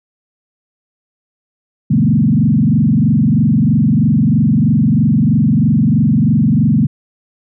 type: tone with frequency modulation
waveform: sine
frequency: 185 Hz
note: F#3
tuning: in tune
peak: -8 dBFS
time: 1.9-6.87 s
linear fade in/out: 10 ms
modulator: 23.1 Hz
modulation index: 2.7
effects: none